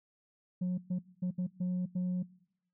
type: tone bursts at uneven times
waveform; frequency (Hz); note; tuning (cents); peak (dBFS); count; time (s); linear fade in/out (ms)
sine; 181; F#3; -38; -27; 6; 0.61-0.78 / 0.9-0.99 / 1.22-1.31 / 1.38-1.47 / 1.6-1.86 / 1.95-2.23; 10
effects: noise-tail reverb RT60 0.8 s tail -23 dB re dry + tanh soft clip ceiling -29 dBFS